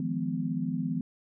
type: chord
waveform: sine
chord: F half-diminished seventh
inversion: third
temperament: just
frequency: 157.15 / 174.61 / 209.5 / 251.4 Hz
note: Eb3 / F3 / Ab3 / Cb4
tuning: +18 / 0 / +15 / +31 cents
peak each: -34 / -33 / -36 / -32 dBFS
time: 0-1.01 s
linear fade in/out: 2 ms
effects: none